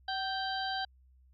harmonic tone with a mistuned harmonic, 784 Hz, G5, in tune, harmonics 1 / 2 / 4 / 5 / 6, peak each -35 / -38 / -41 / -42 / -43 dBFS, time 0.08-0.85 s, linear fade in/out 5 ms, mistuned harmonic 1, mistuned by -44 cents, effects added 64 Hz sine -59 dBFS peak until 1.33 s

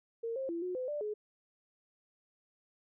sine tone with pitch steps, 459.6 / 532 / 337.6 / 362.9 / 509 / 590 / 422.5 Hz, A#4 / C5 / E4 / F#4 / C5 / D5 / G#4, -25 / +29 / +41 / -34 / -48 / +8 / +30 cents, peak -34 dBFS, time 0.23-1.14 s, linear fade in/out 10 ms, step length 130 ms, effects none

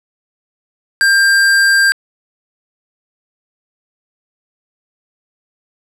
sine tone with sample-and-hold, 1596 Hz, G6, 31 cents sharp, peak -7 dBFS, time 1.01-1.92 s, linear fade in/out 0 ms, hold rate 6300 Hz, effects low-pass 10000 Hz 12 dB/octave

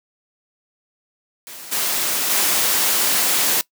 white noise with level steps, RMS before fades -36 / -21 / -18 dBFS, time 1.47-3.61 s, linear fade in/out 0 ms, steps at 1.71 / 2.29 s, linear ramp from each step 20 ms, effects noise-tail reverb RT60 0.1 s tail -21 dB re dry + high-pass 200 Hz 12 dB/octave

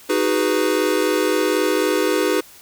square chord, G# minor seventh, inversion second, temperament equal with one note detuned, 311.1 / 370 / 413.9 / 493.9 Hz, D#4 / F#4 / G#4 / B4, 0 / 0 / -6 / 0 cents, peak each -23 dBFS, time 0.09-2.41 s, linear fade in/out 10 ms, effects white hiss -45 dBFS RMS until 2.61 s

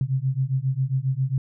sine beating tone pair, 128.9 / 136.3 Hz, C3 / C#3, -26 / -29 cents, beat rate 7.4 Hz, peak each -24 dBFS, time 0.01-1.38 s, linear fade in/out 2 ms, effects none

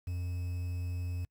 triangle tone with quantisation, 88.9 Hz, F2, 31 cents sharp, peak -31 dBFS, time 0.07-1.25 s, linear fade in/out 5 ms, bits 9, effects noise-tail reverb RT60 0.1 s tail -26 dB re dry

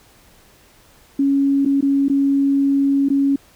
sine tone with dropouts, 277.2 Hz, C#4, in tune, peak -13 dBFS, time 1.19-3.36 s, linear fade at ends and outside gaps 5 ms, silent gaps 1.651-1.658 / 1.809-1.825 / 2.084-2.097 / 3.087-3.101 s, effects pink hiss -51 dBFS RMS until 3.55 s

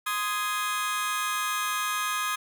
sawtooth chord, Ab major, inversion first, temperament just, 1038.3 / 1245.9 / 1661.2 Hz, C6 / Eb6 / Ab6, -14 / +2 / 0 cents, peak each -30 / -25 / -29 dBFS, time 0.06-2.36 s, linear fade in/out 10 ms, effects none

